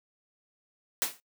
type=noise with exponential decay; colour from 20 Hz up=white; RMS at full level=-24 dBFS; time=1.02-1.2 s; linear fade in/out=0 ms; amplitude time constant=37 ms; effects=noise-tail reverb RT60 0.1 s tail -21 dB re dry + high-pass 200 Hz 12 dB/octave